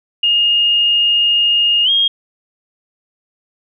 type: tone with pitch glide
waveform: sine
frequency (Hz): 2843 to 3247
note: F7 to G#7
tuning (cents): +30 to -40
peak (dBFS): -10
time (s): 0.23-2.08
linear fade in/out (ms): 5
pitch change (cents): +230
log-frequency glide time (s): 1.84-1.9
effects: none